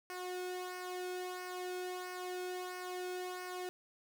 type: tone with flanger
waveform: sawtooth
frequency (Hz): 363.6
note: F#4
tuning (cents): -30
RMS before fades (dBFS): -42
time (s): 0.1-3.69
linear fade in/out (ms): 0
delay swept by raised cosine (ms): 0.27 to 1.04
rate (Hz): 1.5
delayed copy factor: -0.6
effects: none